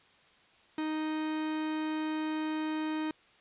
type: tone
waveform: 45% pulse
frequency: 311.1 Hz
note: D#4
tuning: in tune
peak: -31 dBFS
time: 0.78-3.11 s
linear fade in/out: 2 ms
effects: white hiss -62 dBFS RMS until 3.4 s + resampled to 8000 Hz